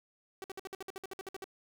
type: tone bursts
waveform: sawtooth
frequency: 383.2 Hz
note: G4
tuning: 39 cents flat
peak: -36 dBFS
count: 14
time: 0.42-1.442 s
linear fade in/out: 0 ms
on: 21 ms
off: 56 ms
effects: none